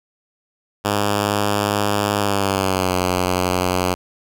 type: tone with pitch glide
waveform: 5% pulse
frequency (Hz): 102.4 to 91.23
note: G#2 to F#2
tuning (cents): -24 to -24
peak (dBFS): -6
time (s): 0.84-3.95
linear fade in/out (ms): 20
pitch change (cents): -200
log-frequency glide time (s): 2.19-2.96
effects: none